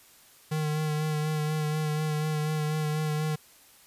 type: tone with vibrato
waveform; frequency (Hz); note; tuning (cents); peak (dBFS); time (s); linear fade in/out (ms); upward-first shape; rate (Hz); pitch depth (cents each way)
square; 153.3; D#3; -25; -27; 0.51-3.36; 10; sine; 4.1; 25
effects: white hiss -56 dBFS RMS until 3.86 s + resampled to 32000 Hz